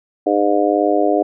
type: harmonic tone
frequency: 102 Hz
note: G#2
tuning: 31 cents flat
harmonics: 3 / 4 / 5 / 6 / 7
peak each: -18 / -19 / -21 / -19 / -19 dBFS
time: 0.26-1.23 s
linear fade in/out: 10 ms
effects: none